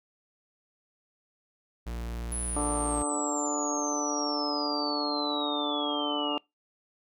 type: tone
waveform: 45% pulse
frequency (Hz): 58.27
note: A#1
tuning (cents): 0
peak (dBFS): -33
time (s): 1.86-3.03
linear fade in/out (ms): 10
type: exponential sweep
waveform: sine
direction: down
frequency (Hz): 10350 to 2794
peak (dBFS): -32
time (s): 2.32-6.38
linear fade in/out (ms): 0
type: harmonic tone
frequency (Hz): 146.83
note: D3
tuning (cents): 0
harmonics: 2 / 3 / 4 / 5 / 6 / 7 / 8 / 9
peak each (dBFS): -32 / -38 / -36 / -38 / -36 / -46 / -37 / -45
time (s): 2.56-6.38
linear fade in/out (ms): 5
effects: noise-tail reverb RT60 0.2 s tail -25 dB re dry